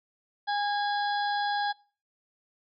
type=harmonic tone with a mistuned harmonic; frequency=820 Hz; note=G#5; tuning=22 cents flat; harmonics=1 / 2 / 4 / 5 / 6; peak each=-27 / -33 / -39 / -41 / -43 dBFS; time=0.47-1.73 s; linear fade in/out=20 ms; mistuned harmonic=4; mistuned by=+49 cents; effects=noise-tail reverb RT60 0.4 s tail -24 dB re dry